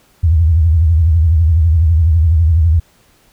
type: tone with vibrato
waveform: sine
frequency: 81.2 Hz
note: E2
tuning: 26 cents flat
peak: -7 dBFS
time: 0.23-2.8 s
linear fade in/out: 10 ms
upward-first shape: triangle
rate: 12 Hz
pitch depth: 170 cents each way
effects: pink hiss -52 dBFS RMS until 3.32 s